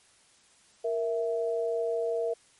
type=tone pair together; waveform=sine; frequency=466.2 / 659.3 Hz; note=A#4 / E5; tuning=0 / 0 cents; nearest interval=tritone; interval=600 cents; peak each=-28 / -31 dBFS; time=0.84-2.34 s; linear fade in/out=10 ms; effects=white hiss -61 dBFS RMS until 2.59 s + MP3 48 kbps